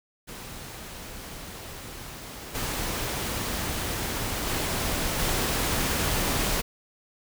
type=noise with level steps; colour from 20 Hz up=pink; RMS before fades=-40 / -30 / -28 / -26 dBFS; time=0.27-6.62 s; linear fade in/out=20 ms; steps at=2.54 / 4.46 / 5.18 s; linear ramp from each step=20 ms; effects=none